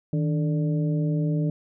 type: harmonic tone with a mistuned harmonic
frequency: 146.83 Hz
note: D3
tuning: in tune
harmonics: 1 / 2 / 3 / 4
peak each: -22 / -29 / -36 / -37 dBFS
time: 0.13-1.5 s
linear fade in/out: 2 ms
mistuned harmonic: 1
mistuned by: +120 cents
effects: none